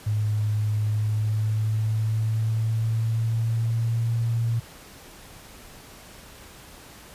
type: tone with pitch glide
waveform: sine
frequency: 106.1 to 115.7 Hz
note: G#2 to A#2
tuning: +38 to -13 cents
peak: -21 dBFS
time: 0.06-4.6 s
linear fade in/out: 10 ms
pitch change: +149 cents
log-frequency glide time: 0.76-4.12 s
effects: pink hiss -46 dBFS RMS until 7.14 s + resampled to 32000 Hz